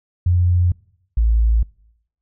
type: tone pair in turn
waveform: sine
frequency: 88.6 / 55.81 Hz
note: F2 / A1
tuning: +25 / +25 cents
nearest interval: minor sixth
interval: 800 cents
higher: first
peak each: -12 dBFS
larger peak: neither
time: 0.26-0.72 / 1.17-1.63 s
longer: neither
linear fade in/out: 5 ms
effects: noise-tail reverb RT60 0.8 s tail -24 dB re dry